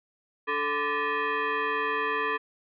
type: tone with frequency modulation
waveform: sine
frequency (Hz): 290.1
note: D4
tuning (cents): -21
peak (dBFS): -25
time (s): 0.47-2.38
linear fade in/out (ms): 20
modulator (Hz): 729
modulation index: 2.7
effects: none